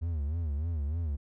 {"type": "tone with vibrato", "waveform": "triangle", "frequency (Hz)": 77.78, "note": "D#2", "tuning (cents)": 0, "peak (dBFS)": -27, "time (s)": [0.01, 1.17], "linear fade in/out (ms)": 20, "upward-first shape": "sine", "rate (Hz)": 3.3, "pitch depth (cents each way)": 170, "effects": []}